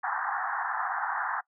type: band-pass noise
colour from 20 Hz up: pink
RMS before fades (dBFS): -31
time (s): 0.03-1.41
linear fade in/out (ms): 10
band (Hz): 740 to 1800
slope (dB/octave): 96
effects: noise-tail reverb RT60 0.1 s tail -22 dB re dry